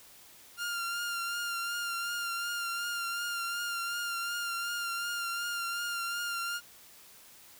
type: tone with vibrato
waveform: sawtooth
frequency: 1396.9 Hz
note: F6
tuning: in tune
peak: -29 dBFS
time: 0.57-6.61 s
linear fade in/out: 50 ms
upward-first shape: triangle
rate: 2.7 Hz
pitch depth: 29 cents each way
effects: white hiss -55 dBFS RMS until 7.59 s